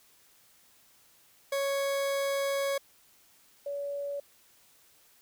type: tone pair in turn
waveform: 40% pulse / sine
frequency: 554.4 / 567.7 Hz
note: C#5 / C#5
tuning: 0 / +41 cents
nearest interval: unison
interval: 41 cents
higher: second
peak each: -27 / -32 dBFS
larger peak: first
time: 1.52-2.78 / 3.66-4.2 s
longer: first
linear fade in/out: 5 ms
effects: white hiss -62 dBFS RMS until 5.21 s